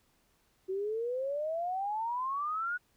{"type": "exponential sweep", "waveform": "sine", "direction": "up", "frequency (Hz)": [371.1, 1480], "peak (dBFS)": -31, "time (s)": [0.68, 2.78], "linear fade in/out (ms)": 20, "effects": ["pink hiss -71 dBFS RMS until 2.96 s"]}